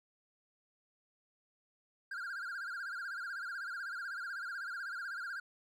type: tone with vibrato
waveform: triangle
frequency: 1494 Hz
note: F#6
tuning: 16 cents sharp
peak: -37 dBFS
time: 2.11-5.4 s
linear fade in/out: 5 ms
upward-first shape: sine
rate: 16 Hz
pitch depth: 150 cents each way
effects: none